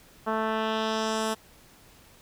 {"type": "tone with low-pass filter sweep", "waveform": "10% pulse", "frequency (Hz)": 220, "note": "A3", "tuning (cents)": 0, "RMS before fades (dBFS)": -28, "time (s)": [0.26, 1.35], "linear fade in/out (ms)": 20, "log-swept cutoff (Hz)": [1300, 11000], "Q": 1.4, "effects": ["pink hiss -55 dBFS RMS until 2.21 s"]}